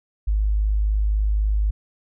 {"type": "tone", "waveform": "sine", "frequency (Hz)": 51.91, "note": "G#1", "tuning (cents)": 0, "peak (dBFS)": -17, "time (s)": [0.27, 1.71], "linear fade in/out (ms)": 10, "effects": []}